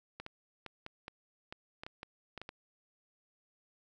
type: clicks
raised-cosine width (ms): 0.3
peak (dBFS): -27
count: 12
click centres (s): 0.2 / 0.264 / 0.663 / 0.864 / 1.081 / 1.525 / 1.835 / 1.865 / 2.031 / 2.377 / 2.416 / 2.491
effects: none